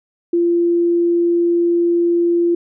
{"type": "tone", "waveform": "sine", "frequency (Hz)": 343.6, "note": "F4", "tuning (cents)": -28, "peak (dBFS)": -12, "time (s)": [0.33, 2.55], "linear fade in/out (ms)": 5, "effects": []}